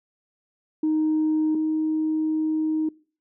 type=tone pair in turn; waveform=sine; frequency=311.1 / 312.9 Hz; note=D#4 / D#4; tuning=0 / +10 cents; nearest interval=unison; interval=10 cents; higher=second; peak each=-18 / -20 dBFS; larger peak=first; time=0.83-1.55 / 1.55-2.89 s; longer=second; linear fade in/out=5 ms; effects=noise-tail reverb RT60 0.4 s tail -23 dB re dry + tanh soft clip ceiling -16 dBFS